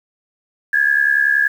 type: tone pair together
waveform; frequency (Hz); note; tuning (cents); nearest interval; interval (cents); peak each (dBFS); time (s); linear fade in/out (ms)
sine; 1639.5 / 1710; G#6 / A6; -23 / -50; minor second; 73; -15; 0.73-1.48; 5
effects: 7-bit